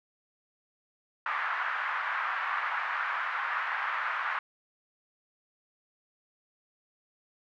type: band-pass noise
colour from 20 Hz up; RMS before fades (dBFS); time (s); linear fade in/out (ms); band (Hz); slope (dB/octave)
white; -32; 1.26-4.39; 2; 1000 to 1700; 24
effects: none